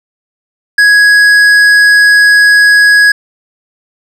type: tone with tanh clipping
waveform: sine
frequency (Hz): 1665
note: G#6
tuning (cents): +4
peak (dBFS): -4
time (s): 0.78-3.12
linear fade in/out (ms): 5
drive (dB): 10
effects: none